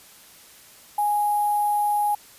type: tone with sample-and-hold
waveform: sine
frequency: 830 Hz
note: G#5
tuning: 1 cent flat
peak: -19 dBFS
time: 0.98-2.15 s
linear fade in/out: 5 ms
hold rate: 11025 Hz
effects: white hiss -49 dBFS RMS until 2.38 s + resampled to 32000 Hz